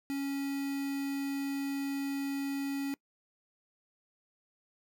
triangle tone with quantisation, 277.2 Hz, C#4, in tune, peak -30 dBFS, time 0.1-2.94 s, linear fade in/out 0 ms, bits 7, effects noise-tail reverb RT60 0.1 s tail -24 dB re dry

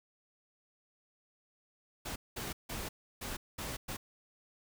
pink noise bursts at uneven times, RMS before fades -40 dBFS, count 6, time 2.05-2.16 / 2.36-2.53 / 2.69-2.89 / 3.21-3.37 / 3.58-3.77 / 3.88-3.97 s, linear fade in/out 10 ms, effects none

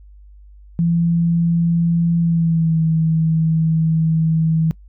sine tone with pitch glide, 168.7 to 160.62 Hz, E3 to E3, +40 to -45 cents, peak -13 dBFS, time 0.79-4.71 s, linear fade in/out 0 ms, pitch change -85 cents, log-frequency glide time 2.19-2.81 s, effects noise-tail reverb RT60 0.1 s tail -22 dB re dry + added 50 Hz sine -40 dBFS peak until 4.88 s

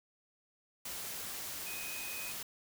sine tone in noise, 2504 Hz, D#7, 10 cents sharp, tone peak -44 dBFS, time 1.66-2.32 s, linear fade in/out 5 ms, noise white, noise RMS -42 dBFS, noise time 0.85-2.43 s, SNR -5 dB, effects none

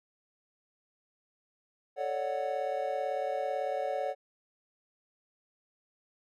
triangle chord, D major seventh, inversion second, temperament equal with one note detuned, 440 / 554.4 / 592.4 / 740 Hz, A4 / C#5 / D5 / F#5, 0 / 0 / +15 / 0 cents, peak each -38 / -32 / -35 / -33 dBFS, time 1.96-4.15 s, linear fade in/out 50 ms, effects none

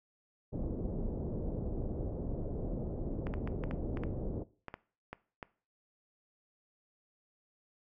pink low-pass noise, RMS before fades -37 dBFS, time 0.52-4.44 s, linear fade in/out 20 ms, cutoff 530 Hz, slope 24 dB/octave
clicks, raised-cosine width 0.5 ms, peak -26 dBFS, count 11, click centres 3.269 / 3.339 / 3.475 / 3.638 / 3.711 / 3.972 / 4.036 / 4.683 / 4.741 / 5.13 / 5.428 s
effects noise-tail reverb RT60 0.4 s tail -19 dB re dry

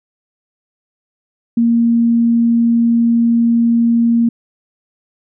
sine tone, 233.1 Hz, A#3, in tune, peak -9 dBFS, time 1.57-4.29 s, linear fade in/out 5 ms, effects none

